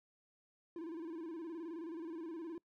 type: tone with vibrato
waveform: triangle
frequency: 329.6 Hz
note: E4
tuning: in tune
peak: -40 dBFS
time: 0.76-2.58 s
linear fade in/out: 2 ms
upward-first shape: square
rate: 19 Hz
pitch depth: 78 cents each way
effects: noise-tail reverb RT60 0.1 s tail -24 dB re dry